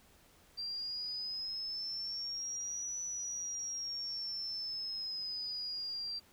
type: exponential two-way sweep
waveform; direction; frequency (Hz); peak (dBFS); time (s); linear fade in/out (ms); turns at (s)
sine; up then down; 4699 to 5940 to 4699; -37; 0.57-6.2; 20; 3.01
effects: pink hiss -64 dBFS RMS until 6.32 s